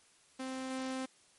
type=tone with level steps; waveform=sawtooth; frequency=261.3 Hz; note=C4; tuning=2 cents flat; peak=-34 / -32 dBFS; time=0.39-1.06 s; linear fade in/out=10 ms; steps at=0.7 s; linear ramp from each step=10 ms; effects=white hiss -65 dBFS RMS until 1.38 s + MP3 48 kbps

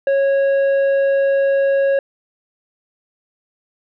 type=tone with tanh clipping; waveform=triangle; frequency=550 Hz; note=C#5; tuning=14 cents flat; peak=-14 dBFS; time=0.07-1.99 s; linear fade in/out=2 ms; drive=11 dB; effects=none

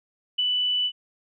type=tone with ADSR envelope; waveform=sine; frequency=2979 Hz; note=F#7; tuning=11 cents sharp; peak=-19 dBFS; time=0.38-0.92 s; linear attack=11 ms; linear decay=20 ms; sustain=-2 dB; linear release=62 ms; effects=none

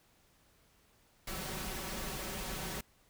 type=noise with comb filter; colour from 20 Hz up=pink; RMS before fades=-40 dBFS; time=1.27-2.81 s; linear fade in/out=5 ms; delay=5.3 ms; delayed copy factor=+0.6; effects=pink hiss -68 dBFS RMS until 3.09 s

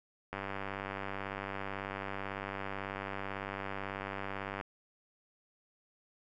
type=click train; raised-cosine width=0.5 ms; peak=-23 dBFS; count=421; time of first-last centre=0.33-4.611 s; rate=98.1 Hz; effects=none

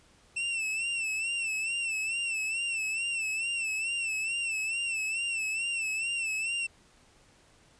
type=tone with vibrato; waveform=45% pulse; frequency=2679 Hz; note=E7; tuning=27 cents sharp; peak=-29 dBFS; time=0.36-6.67 s; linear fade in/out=10 ms; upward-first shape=sine; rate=2.3 Hz; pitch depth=70 cents each way; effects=pink hiss -61 dBFS RMS until 7.79 s + resampled to 22050 Hz

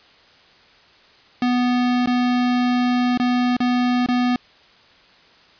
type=tone with dropouts; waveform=square; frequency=246.9 Hz; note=B3; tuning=in tune; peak=-17 dBFS; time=1.42-4.36 s; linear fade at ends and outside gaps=2 ms; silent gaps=2.06-2.073 / 3.175-3.198 / 3.567-3.603 / 4.062-4.086 s; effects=white hiss -51 dBFS RMS until 5.59 s + resampled to 11025 Hz

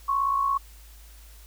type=tone pair together; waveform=sine; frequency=1051.1 / 1108.7 Hz; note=C6 / C#6; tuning=+8 / 0 cents; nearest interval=minor second; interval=92 cents; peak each=-30 / -22 dBFS; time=0.08-0.58 s; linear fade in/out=10 ms; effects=added 53 Hz sine -46 dBFS peak until 1.46 s + white hiss -54 dBFS RMS until 1.46 s

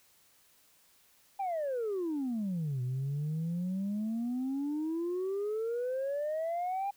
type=exponential two-way sweep; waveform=sine; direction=down then up; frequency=810 to 123.47 to 810 Hz; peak=-29 dBFS; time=1.39-6.91 s; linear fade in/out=10 ms; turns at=2.82 s; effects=tanh soft clip ceiling -29 dBFS + white hiss -65 dBFS RMS until 6.96 s

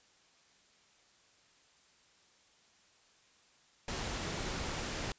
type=noise; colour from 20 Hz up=pink; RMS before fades=-38 dBFS; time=3.88-5.12 s; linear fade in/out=2 ms; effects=white hiss -66 dBFS RMS until 5.18 s + resampled to 16000 Hz

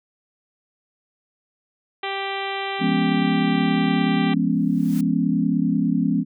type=harmonic tone; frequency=392 Hz; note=G4; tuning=in tune; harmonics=1 / 2 / 3 / 4 / 5 / 6 / 7 / 8 / 9 / 10; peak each=-31 / -29 / -34 / -38 / -33 / -34 / -38 / -35 / -40 / -41 dBFS; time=2.03-4.34 s; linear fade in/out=5 ms
type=chord; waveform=sine; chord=C# dominant seventh; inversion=first; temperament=equal with one note detuned; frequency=171.02 / 207.7 / 246.9 / 277.2 Hz; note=E#3 / G#3 / B3 / C#4; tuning=-36 / 0 / 0 / 0 cents; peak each=-23 dBFS; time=2.79-6.25 s; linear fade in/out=50 ms
type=noise with exponential growth; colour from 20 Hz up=white; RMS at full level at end=-37 dBFS; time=4.5-5.01 s; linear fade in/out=5 ms; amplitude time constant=110 ms
effects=none

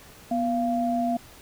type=tone pair together; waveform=sine; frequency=244 / 690 Hz; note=B3 / F5; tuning=-21 / -21 cents; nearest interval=octave + tritone; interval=1800 cents; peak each=-25 dBFS; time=0.31-1.17 s; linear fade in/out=5 ms; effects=pink hiss -49 dBFS RMS until 1.41 s

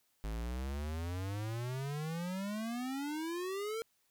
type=exponential sweep; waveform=square; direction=up; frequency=51.9 to 459.8 Hz; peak=-37 dBFS; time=0.24-3.82 s; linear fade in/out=0 ms; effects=white hiss -75 dBFS RMS until 4.1 s

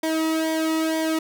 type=tone with flanger; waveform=sawtooth; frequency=319.3 Hz; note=D#4; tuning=45 cents sharp; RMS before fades=-23 dBFS; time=0.03-1.19 s; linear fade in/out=5 ms; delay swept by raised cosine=0.73 to 1.3 ms; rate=2.1 Hz; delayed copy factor=-0.8; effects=none

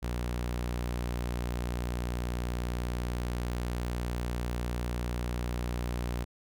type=tone; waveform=sawtooth; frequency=60.2 Hz; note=B1; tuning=44 cents flat; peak=-27 dBFS; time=0.02-6.25 s; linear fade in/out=20 ms; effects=none

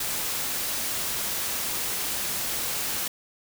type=noise; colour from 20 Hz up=white; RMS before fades=-29 dBFS; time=0-3.08 s; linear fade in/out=5 ms; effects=none

